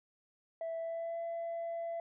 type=tone with pitch glide; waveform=sine; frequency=659 to 672.5 Hz; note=E5 to E5; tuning=-1 to +34 cents; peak=-34 dBFS; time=0.61-2 s; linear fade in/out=2 ms; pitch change=+35 cents; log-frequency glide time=0.78-1.2 s; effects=tanh soft clip ceiling -34 dBFS